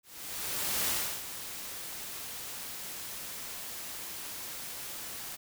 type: noise with ADSR envelope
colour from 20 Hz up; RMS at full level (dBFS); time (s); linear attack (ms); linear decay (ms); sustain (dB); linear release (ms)
white; -30; 0.03-5.37; 850; 330; -11; 25
effects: none